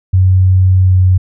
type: tone with pitch glide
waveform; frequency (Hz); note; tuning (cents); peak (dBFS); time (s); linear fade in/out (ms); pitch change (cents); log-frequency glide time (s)
sine; 93.2 to 92.34; F#2 to F#2; +13 to -3; -5; 0.13-1.18; 10; -16; 0.82-0.97
effects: none